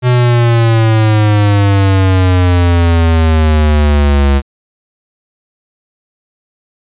square exponential sweep, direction down, 125.4 to 68.4 Hz, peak -7 dBFS, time 0.02-4.42 s, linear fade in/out 50 ms, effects resampled to 8000 Hz

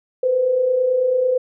sine tone pair together, 481.1 / 510.2 Hz, B4 / C5, -45 / -44 cents, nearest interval minor second, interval 101 cents, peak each -25 / -15 dBFS, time 0.23-1.38 s, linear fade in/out 5 ms, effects none

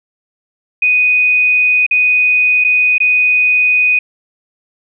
sine tone with dropouts, 2489 Hz, D#7, in tune, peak -8 dBFS, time 0.82-3.99 s, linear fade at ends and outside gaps 5 ms, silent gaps 1.865-1.91 / 2.641-2.646 / 2.982-3.002 s, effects none

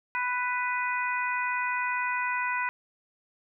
harmonic tone, 495.6 Hz, B4, 6 cents sharp, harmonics 2 / 3 / 4 / 5, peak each -30 / -32 / -33 / -34 dBFS, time 0.15-2.69 s, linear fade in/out 0 ms, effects none

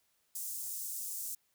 pink high-pass noise, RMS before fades -40 dBFS, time 0.35-1.35 s, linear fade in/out 5 ms, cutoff 7200 Hz, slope 24 dB/octave, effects white hiss -75 dBFS RMS until 1.54 s

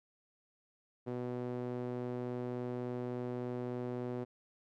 sawtooth tone with band-pass filter, 123.47 Hz, B2, in tune, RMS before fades -39 dBFS, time 1.06-4.25 s, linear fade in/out 20 ms, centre 380 Hz, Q 1.3, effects none

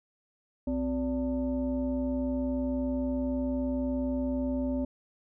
sine tone with frequency modulation, 258.6 Hz, C4, 20 cents flat, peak -27 dBFS, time 0.67-4.85 s, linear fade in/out 5 ms, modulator 319 Hz, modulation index 0.79, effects none

